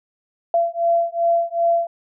sine beating tone pair, 678 / 680.6 Hz, E5 / F5, +49 / -45 cents, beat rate 2.6 Hz, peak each -19 dBFS, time 0.54-1.87 s, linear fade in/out 2 ms, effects none

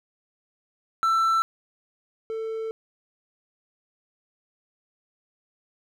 triangle tone pair in turn, 1334 / 445.2 Hz, E6 / A4, +20 / +20 cents, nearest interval octave + perfect fifth, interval 1900 cents, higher first, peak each -17 / -26 dBFS, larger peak first, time 1.03-1.42 / 2.3-2.71 s, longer second, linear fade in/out 0 ms, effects none

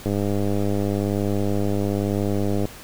click train, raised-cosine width 2 ms, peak -11 dBFS, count 263, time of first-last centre 0.06-2.654 s, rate 101 Hz, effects pink hiss -41 dBFS RMS until 2.83 s

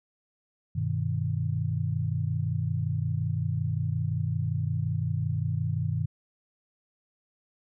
sine chord, G augmented, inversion none, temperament equal, 98 / 123.47 / 155.56 Hz, G2 / B2 / D#3, 0 / 0 / 0 cents, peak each -30 dBFS, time 0.75-6.06 s, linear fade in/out 10 ms, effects none

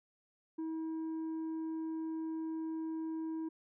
sine tone with tanh clipping, 321 Hz, E4, 46 cents flat, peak -37 dBFS, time 0.58-3.49 s, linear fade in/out 10 ms, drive 4 dB, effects none

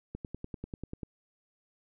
click train, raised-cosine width 3 ms, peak -25 dBFS, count 10, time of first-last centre 0.15-1.032 s, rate 10.2 Hz, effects none

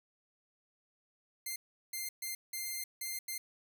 5% pulse tone bursts at uneven times, 2098 Hz, C7, 4 cents sharp, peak -27 dBFS, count 6, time 1.46-1.56 / 1.93-2.09 / 2.22-2.35 / 2.53-2.84 / 3.01-3.19 / 3.28-3.38 s, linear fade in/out 5 ms, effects none

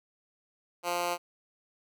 10% pulse tone with high-pass filter, 175 Hz, F3, 4 cents sharp, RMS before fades -31 dBFS, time 0.83-1.18 s, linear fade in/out 50 ms, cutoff 550 Hz, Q 0.92, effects none

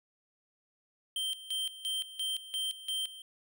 square tone with tremolo, 3136 Hz, G7, in tune, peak -32 dBFS, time 1.16-3.22 s, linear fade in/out 2 ms, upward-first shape square, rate 2.9 Hz, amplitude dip 80%, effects none

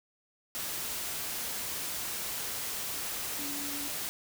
sine tone in noise, 286.1 Hz, D4, 45 cents flat, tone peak -41 dBFS, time 3.39-3.88 s, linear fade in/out 0 ms, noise white, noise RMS -36 dBFS, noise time 0.55-4.09 s, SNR -8 dB, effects none

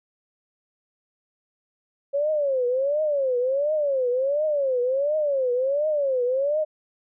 sine tone with vibrato, 550 Hz, C#5, 14 cents flat, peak -20 dBFS, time 2.13-6.65 s, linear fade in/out 20 ms, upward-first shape triangle, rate 1.4 Hz, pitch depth 230 cents each way, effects none

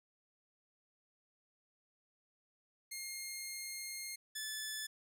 10% pulse tone pair in turn, 2132 / 1736.1 Hz, C7 / A6, +32 / -24 cents, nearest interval major third, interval 356 cents, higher first, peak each -33 / -31 dBFS, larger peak second, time 2.91-4.16 / 4.35-4.87 s, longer first, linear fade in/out 10 ms, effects none

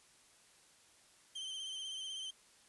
40% pulse tone with vibrato, 3115 Hz, G7, 12 cents flat, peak -40 dBFS, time 1.35-2.31 s, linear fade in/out 10 ms, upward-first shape sine, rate 16 Hz, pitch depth 42 cents each way, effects white hiss -65 dBFS RMS until 2.68 s + resampled to 24000 Hz

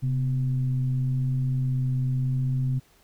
sine tone with frequency modulation, 130.81 Hz, C3, in tune, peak -22 dBFS, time 0.02-2.8 s, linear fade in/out 20 ms, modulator 116 Hz, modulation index 0.39, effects pink hiss -60 dBFS RMS until 3.03 s

